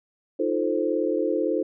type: chord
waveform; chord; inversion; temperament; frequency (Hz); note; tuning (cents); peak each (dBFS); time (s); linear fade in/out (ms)
sine; F dominant seventh; third; equal; 311.1 / 349.2 / 440 / 523.3; Eb4 / F4 / A4 / C5; 0 / 0 / 0 / 0; -27; 0.39-1.63; 10
effects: none